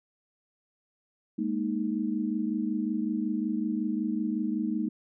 sine chord, Ab suspended second, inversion none, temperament equal, 207.7 / 233.1 / 311.1 Hz, Ab3 / Bb3 / Eb4, 0 / 0 / 0 cents, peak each -31 dBFS, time 1.38-4.89 s, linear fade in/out 10 ms, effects none

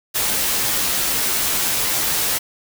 white noise with comb filter, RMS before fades -20 dBFS, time 0.14-2.39 s, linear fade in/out 20 ms, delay 12 ms, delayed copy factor -0.55, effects none

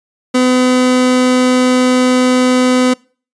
30% pulse tone, 252.9 Hz, B3, 41 cents sharp, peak -6 dBFS, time 0.34-2.94 s, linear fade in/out 10 ms, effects noise-tail reverb RT60 0.4 s tail -25 dB re dry + resampled to 22050 Hz

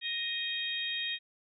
harmonic tone with a mistuned harmonic, 622.3 Hz, D#5, in tune, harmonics 3 / 4 / 5 / 6, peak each -39 / -39 / -37 / -36 dBFS, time 0.01-1.19 s, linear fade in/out 50 ms, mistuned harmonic 5, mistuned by +55 cents, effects none

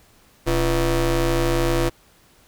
25% pulse ring-modulated tone, 154.9 Hz, D#3, 7 cents flat, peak -11 dBFS, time 0.46-1.9 s, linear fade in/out 20 ms, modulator 186 Hz, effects pink hiss -55 dBFS RMS until 2.47 s

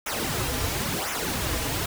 pink noise with flanger, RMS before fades -28 dBFS, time 0.06-1.86 s, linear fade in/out 5 ms, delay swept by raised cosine 0.22 to 5.52 ms, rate 0.96 Hz, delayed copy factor -0.8, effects none

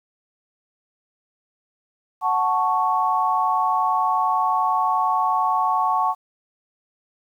sine chord, F# minor, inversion none, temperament equal, 740 / 880 / 1108.7 Hz, F#5 / A5 / C#6, 0 / 0 / 0 cents, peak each -23 / -22 / -21 dBFS, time 2.21-6.15 s, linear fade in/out 50 ms, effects 9-bit

